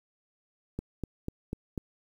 click train, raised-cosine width 3 ms, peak -20 dBFS, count 5, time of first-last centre 0.79-1.778 s, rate 4.05 Hz, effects 9-bit

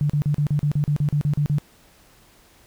sine tone bursts, 146.83 Hz, D3, in tune, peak -17 dBFS, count 13, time 0.01-1.584 s, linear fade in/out 0 ms, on 86 ms, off 38 ms, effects pink hiss -54 dBFS RMS until 2.66 s

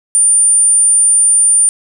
sine tone, 9190 Hz, D9, 39 cents flat, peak -6 dBFS, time 0.15-1.69 s, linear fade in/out 0 ms, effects 8-bit

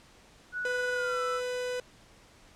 sine tone with pitch glide, 1472 to 1326.6 Hz, F#6 to E6, -9 to +11 cents, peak -31 dBFS, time 0.52-1.41 s, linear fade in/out 50 ms, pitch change -180 cents, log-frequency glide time 0.93-1.22 s
45% pulse tone, 498 Hz, B4, 14 cents sharp, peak -31 dBFS, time 0.65-1.8 s, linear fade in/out 2 ms
effects pink hiss -57 dBFS RMS until 2.55 s + low-pass 8000 Hz 12 dB/octave

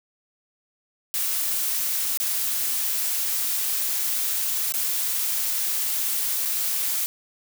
blue noise with dropouts, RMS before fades -25 dBFS, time 1.14-7.06 s, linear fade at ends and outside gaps 0 ms, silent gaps 2.174-2.2 / 4.722-4.739 / 6.452-6.456 s, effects none

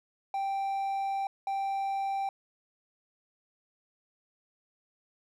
triangle tone pair in turn, 784 / 784 Hz, G5 / G5, 0 / 0 cents, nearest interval unison, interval 0 cents, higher neither, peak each -27 dBFS, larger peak neither, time 0.34-1.27 / 1.47-2.29 s, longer first, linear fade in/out 2 ms, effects none

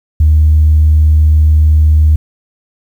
sine tone, 76.9 Hz, D#2, 20 cents flat, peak -3 dBFS, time 0.2-2.16 s, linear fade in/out 5 ms, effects tanh soft clip ceiling 0 dBFS + 7-bit

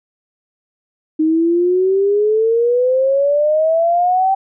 sine exponential sweep, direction up, 310 to 780 Hz, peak -11 dBFS, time 1.19-4.35 s, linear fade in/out 10 ms, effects none

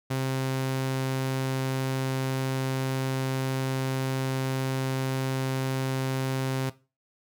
sawtooth tone, 132.3 Hz, C3, 20 cents sharp, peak -22 dBFS, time 0.1-6.7 s, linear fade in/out 10 ms, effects noise-tail reverb RT60 0.3 s tail -17 dB re dry

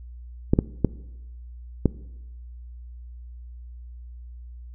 clicks, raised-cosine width 3 ms, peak -4 dBFS, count 4, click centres 0.535 / 0.589 / 0.847 / 1.857 s, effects noise-tail reverb RT60 1.0 s tail -20 dB re dry + added 60 Hz sine -38 dBFS peak until 4.74 s

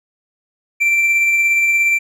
triangle tone with tremolo, 2349 Hz, D7, in tune, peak -9 dBFS, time 0.8-1.99 s, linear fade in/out 20 ms, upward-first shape sine, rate 17 Hz, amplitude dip 25%, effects none

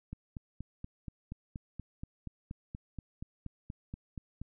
click train, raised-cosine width 5 ms, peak -28 dBFS, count 19, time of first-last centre 0.13-4.416 s, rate 4.2 Hz, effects none

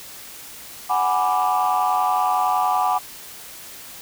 sine chord, G# half-diminished seventh, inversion third, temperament equal, 740 / 830.6 / 987.8 / 1174.7 Hz, F#5 / G#5 / B5 / D6, 0 / 0 / 0 / 0 cents, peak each -20 / -22 / -23 / -22 dBFS, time 0.89-2.99 s, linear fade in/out 20 ms, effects tanh soft clip ceiling -11 dBFS + white hiss -39 dBFS RMS until 4.01 s

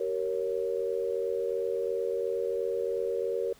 sine chord, G diminished, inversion none, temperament equal with one note detuned, 383.3 / 466.2 / 554.4 Hz, G4 / Bb4 / Db5, -39 / 0 / 0 cents, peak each -33 / -30 / -34 dBFS, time 0-3.53 s, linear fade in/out 5 ms, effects pink hiss -58 dBFS RMS until 3.59 s

